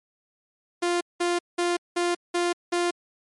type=tone bursts; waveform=sawtooth; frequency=349.2 Hz; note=F4; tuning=in tune; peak=-18 dBFS; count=6; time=0.82-2.91 s; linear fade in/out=10 ms; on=190 ms; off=190 ms; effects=MP3 48 kbps